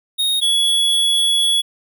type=tone pair in turn; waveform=square; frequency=3729 / 3376 Hz; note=A#7 / G#7; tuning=0 / +28 cents; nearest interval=major second; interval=172 cents; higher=first; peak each=-16 / -14 dBFS; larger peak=second; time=0.18-0.41 / 0.41-1.62 s; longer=second; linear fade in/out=20 ms; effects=none